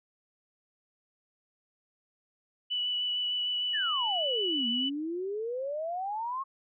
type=tone with vibrato; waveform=sine; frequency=2960 Hz; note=F#7; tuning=in tune; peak=-28 dBFS; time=2.7-4.9 s; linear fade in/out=20 ms; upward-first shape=sine; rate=6.6 Hz; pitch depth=13 cents each way
type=exponential two-way sweep; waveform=sine; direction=down then up; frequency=1861 to 229.1 to 1104 Hz; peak=-31 dBFS; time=3.73-6.44 s; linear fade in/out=20 ms; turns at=4.68 s
effects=none